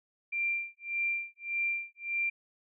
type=tone with tremolo; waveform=sine; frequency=2371 Hz; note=D7; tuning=16 cents sharp; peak=-27 dBFS; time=0.32-2.3 s; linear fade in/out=10 ms; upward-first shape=sine; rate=1.7 Hz; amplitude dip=100%; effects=none